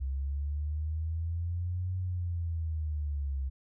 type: linear two-way sweep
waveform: sine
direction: up then down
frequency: 65.9 to 92.5 to 65.9 Hz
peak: -30 dBFS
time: 0-3.5 s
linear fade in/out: 20 ms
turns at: 1.97 s
effects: none